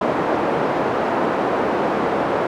pink band-pass noise, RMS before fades -20 dBFS, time 0.01-2.47 s, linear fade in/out 5 ms, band 320 to 1000 Hz, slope 12 dB/octave, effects none

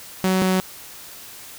sawtooth tone pair in turn, 187.3 / 186.61 Hz, F#3 / F#3, +21 / +15 cents, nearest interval unison, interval 6 cents, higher first, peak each -13 dBFS, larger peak neither, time 0.24-0.42 / 0.42-0.6 s, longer neither, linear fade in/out 0 ms, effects white hiss -40 dBFS RMS until 1.58 s

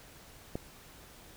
click, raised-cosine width 2 ms, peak -21 dBFS, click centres 0.555 s, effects pink hiss -54 dBFS RMS until 1.36 s

